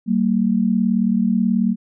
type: tone pair together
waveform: sine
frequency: 191.52 / 230 Hz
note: G3 / A#3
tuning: -40 / -23 cents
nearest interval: minor third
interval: 317 cents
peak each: -18 / -17 dBFS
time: 0.06-1.76 s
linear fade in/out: 50 ms
effects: none